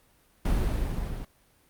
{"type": "noise with level ramp", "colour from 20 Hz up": "brown", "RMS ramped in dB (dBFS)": [-23, -35], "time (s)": [0.45, 1.25], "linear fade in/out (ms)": 5, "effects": ["pink hiss -63 dBFS RMS until 1.69 s", "Opus 32 kbps"]}